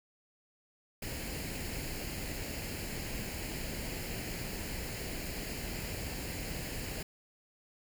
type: noise with comb filter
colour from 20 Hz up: pink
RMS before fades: -39 dBFS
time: 1.02-7.03 s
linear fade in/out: 5 ms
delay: 0.42 ms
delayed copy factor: +0.6
effects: none